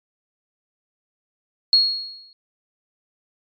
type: tone with exponential decay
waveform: sine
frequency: 4308 Hz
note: C8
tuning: 50 cents sharp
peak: -9 dBFS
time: 1.73-2.33 s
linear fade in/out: 1 ms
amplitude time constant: 130 ms
effects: MP3 48 kbps